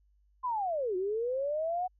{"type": "linear two-way sweep", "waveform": "sine", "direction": "down then up", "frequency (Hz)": [1040, 357, 744], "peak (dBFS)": -29, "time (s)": [0.43, 1.88], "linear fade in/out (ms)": 20, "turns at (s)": 0.96, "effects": ["added 50 Hz sine -64 dBFS peak until 1.99 s"]}